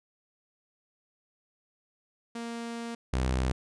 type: tone pair in turn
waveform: sawtooth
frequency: 233.1 / 64.07 Hz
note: A#3 / C2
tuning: 0 / -36 cents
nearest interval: octave + minor seventh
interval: 2236 cents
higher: first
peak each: -31 / -22 dBFS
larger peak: second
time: 2.35-2.95 / 3.13-3.52 s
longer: first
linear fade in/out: 5 ms
effects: resampled to 22050 Hz